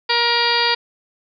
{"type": "harmonic tone", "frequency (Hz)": 473, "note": "A#4", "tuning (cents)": 25, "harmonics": [1, 2, 3, 4, 5, 6, 7, 8, 9, 10], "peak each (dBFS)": [-25, -21, -26, -23, -25, -27, -27, -25, -27, -21], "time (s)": [0.09, 0.75], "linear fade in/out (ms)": 10, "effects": []}